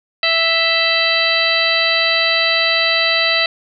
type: harmonic tone with a mistuned harmonic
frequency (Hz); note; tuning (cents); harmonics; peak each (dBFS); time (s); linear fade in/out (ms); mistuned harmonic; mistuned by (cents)
660; E5; +2; 1 / 2 / 3 / 4 / 5 / 6 / 7; -22 / -24 / -19 / -19 / -23 / -18 / -23; 0.23-3.46; 2; 5; -89
effects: none